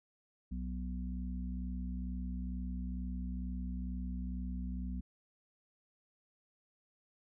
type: harmonic tone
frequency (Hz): 62.2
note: B1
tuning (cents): +13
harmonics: 1 / 3 / 4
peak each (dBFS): -38 / -42 / -46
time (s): 0.51-5.01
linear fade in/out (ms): 10
effects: none